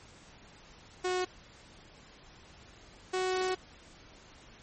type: tone pair in turn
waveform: sawtooth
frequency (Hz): 365.9 / 371.4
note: F#4 / F#4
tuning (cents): -19 / +7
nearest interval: unison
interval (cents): 26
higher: second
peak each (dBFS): -25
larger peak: neither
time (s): 1.04-1.25 / 3.13-3.55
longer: second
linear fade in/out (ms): 10
effects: pink hiss -55 dBFS RMS until 4.62 s + MP3 32 kbps